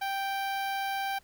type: tone with notch filter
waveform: sawtooth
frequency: 784 Hz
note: G5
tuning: in tune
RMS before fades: -32 dBFS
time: 0.01-1.19 s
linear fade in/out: 10 ms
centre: 7700 Hz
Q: 0.87
effects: pink hiss -63 dBFS RMS until 1.23 s